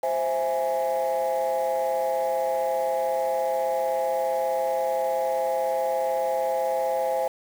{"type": "chord", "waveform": "sine", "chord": "C augmented", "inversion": "none", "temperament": "equal", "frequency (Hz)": [523.3, 659.3, 830.6], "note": ["C5", "E5", "G#5"], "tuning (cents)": [0, 0, 0], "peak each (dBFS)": [-24, -26, -26], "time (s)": [0.03, 7.28], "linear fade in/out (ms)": 5, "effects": ["tanh soft clip ceiling -18 dBFS", "7-bit"]}